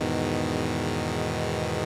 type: chord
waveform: 10% pulse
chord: E major seventh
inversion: none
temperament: equal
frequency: 82.41 / 103.83 / 123.47 / 155.56 Hz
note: E2 / G#2 / B2 / D#3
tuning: 0 / 0 / 0 / 0 cents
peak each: -23 dBFS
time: 0-1.85 s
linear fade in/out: 10 ms
effects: low-pass 9000 Hz 12 dB/octave